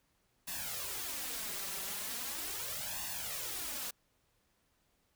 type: noise with flanger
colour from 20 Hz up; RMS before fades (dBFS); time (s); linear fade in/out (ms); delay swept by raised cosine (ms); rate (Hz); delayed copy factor
white; -40; 0.47-3.91; 10; 1.1 to 5.2; 0.39; +0.8
effects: pink hiss -75 dBFS RMS until 5.15 s